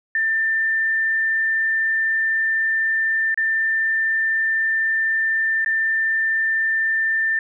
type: tone with dropouts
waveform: sine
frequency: 1788 Hz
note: A6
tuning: 27 cents sharp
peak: -17 dBFS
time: 0.15-7.39 s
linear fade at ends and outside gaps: 2 ms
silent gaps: 3.344-3.375 / 5.647-5.66 s
effects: none